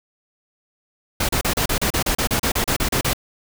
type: noise bursts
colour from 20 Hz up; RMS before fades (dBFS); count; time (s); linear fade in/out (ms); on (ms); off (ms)
pink; -20; 16; 1.2-3.134; 5; 89; 34
effects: none